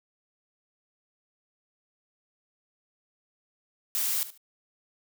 blue noise with echo, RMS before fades -28 dBFS, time 3.95-4.23 s, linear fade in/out 0 ms, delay 73 ms, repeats 2, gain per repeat -14 dB, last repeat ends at 4.376 s, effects none

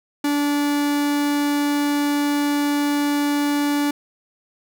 45% pulse tone, 289.8 Hz, D4, 23 cents flat, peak -18 dBFS, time 0.24-3.91 s, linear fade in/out 5 ms, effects none

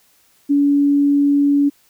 sine tone, 284.8 Hz, C#4, 47 cents sharp, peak -11 dBFS, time 0.49-1.7 s, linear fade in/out 20 ms, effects white hiss -56 dBFS RMS until 1.89 s

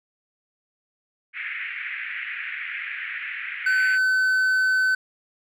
white band-pass noise, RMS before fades -32 dBFS, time 1.33-3.99 s, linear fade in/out 50 ms, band 1600 to 2400 Hz, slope 48 dB/octave
triangle tone, 1519 Hz, F#6, 45 cents sharp, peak -16 dBFS, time 3.66-4.95 s, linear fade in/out 5 ms
effects none

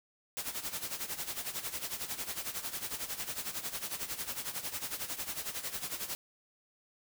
white noise with tremolo, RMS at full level -36 dBFS, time 0.37-6.15 s, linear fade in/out 0 ms, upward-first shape sine, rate 11 Hz, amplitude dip 75%, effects none

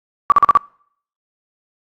sine tone bursts, 1152 Hz, D6, 34 cents flat, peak -5 dBFS, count 5, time 0.3-0.572 s, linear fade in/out 0 ms, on 20 ms, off 43 ms, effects noise-tail reverb RT60 0.6 s tail -26 dB re dry + Opus 48 kbps

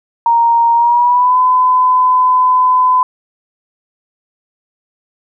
sine tone with pitch glide, 932.3 to 1010.8 Hz, A#5 to B5, 0 to +40 cents, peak -7 dBFS, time 0.26-3.03 s, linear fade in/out 2 ms, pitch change +140 cents, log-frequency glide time 0.74-1.38 s, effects none

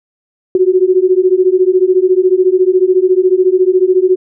sine beating tone pair, 363.2 / 377.2 Hz, F#4 / F#4, -32 / +33 cents, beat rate 14 Hz, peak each -10 dBFS, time 0.55-4.16 s, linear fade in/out 2 ms, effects none

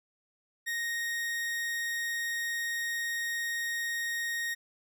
40% pulse tone, 1864.7 Hz, A#6, in tune, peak -30 dBFS, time 0.66-4.55 s, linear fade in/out 20 ms, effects none

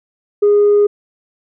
sine tone, 411.8 Hz, G#4, 15 cents flat, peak -6 dBFS, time 0.42-0.87 s, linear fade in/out 10 ms, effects tanh soft clip ceiling -5 dBFS

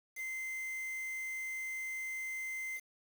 triangle tone with quantisation, 2075 Hz, C7, 15 cents flat, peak -36 dBFS, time 0.15-2.81 s, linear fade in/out 50 ms, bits 8, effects none

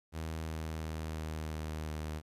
sawtooth tone with pitch steps, 80 / 79.45 / 78.9 / 78.35 / 77.81 / 77.27 Hz, D#2 / D#2 / D#2 / D#2 / D#2 / D#2, +49 / +37 / +25 / +13 / +1 / -11 cents, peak -33 dBFS, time 0.12-2.22 s, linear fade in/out 50 ms, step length 350 ms, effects resampled to 32000 Hz + 12-bit

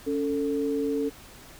sine tone pair together, 280 / 444.5 Hz, C#4 / A4, +18 / +18 cents, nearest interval minor sixth, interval 800 cents, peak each -27 dBFS, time 0.06-1.1 s, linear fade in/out 20 ms, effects pink hiss -48 dBFS RMS until 1.59 s

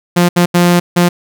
sawtooth tone bursts at uneven times, 175.3 Hz, F3, 7 cents sharp, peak -3 dBFS, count 4, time 0.16-0.29 / 0.36-0.46 / 0.54-0.8 / 0.96-1.09 s, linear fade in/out 10 ms, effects none

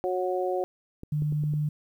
harmonic tone, 183.1 Hz, F#3, 18 cents flat, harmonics 2 / 3 / 4, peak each -28 / -30 / -31 dBFS, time 0.04-0.64 s, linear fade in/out 0 ms
clicks, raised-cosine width 3 ms, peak -26 dBFS, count 5, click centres 1.034 / 1.222 / 1.324 / 1.437 / 1.537 s
sine tone, 150 Hz, D3, 37 cents sharp, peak -24 dBFS, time 1.12-1.69 s, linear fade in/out 5 ms
effects 10-bit

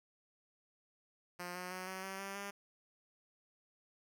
5% pulse tone with pitch steps, 177.4 / 181.02 / 184.72 / 188.49 / 192.34 / 196.27 / 200.3 Hz, F3 / F#3 / F#3 / F#3 / G3 / G3 / G3, +27 / -38 / -3 / +32 / -33 / +2 / +38 cents, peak -31 dBFS, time 1.39-2.51 s, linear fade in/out 10 ms, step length 160 ms, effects none

